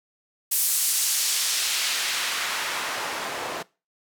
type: noise with band-pass filter sweep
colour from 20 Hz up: white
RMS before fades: -26 dBFS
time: 0.51-3.63 s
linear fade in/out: 10 ms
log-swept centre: 12000 to 550 Hz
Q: 0.74
effects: noise-tail reverb RT60 0.3 s tail -22 dB re dry